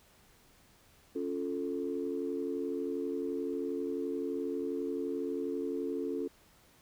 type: chord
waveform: sine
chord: Db augmented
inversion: none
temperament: equal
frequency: 277.2 / 349.2 / 440 Hz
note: Db4 / F4 / A4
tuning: 0 / 0 / 0 cents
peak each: -36 / -37 / -36 dBFS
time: 1.15-6.28 s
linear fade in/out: 10 ms
effects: tanh soft clip ceiling -23 dBFS + pink hiss -63 dBFS RMS until 6.81 s